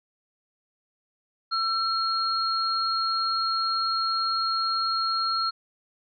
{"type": "tone pair together", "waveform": "sine", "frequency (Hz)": [1340, 4271], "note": ["E6", "C8"], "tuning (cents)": [28, 35], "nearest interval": "octave + minor sixth", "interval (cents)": 2007, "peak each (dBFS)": [-25, -27], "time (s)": [1.51, 5.51], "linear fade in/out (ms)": 20, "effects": []}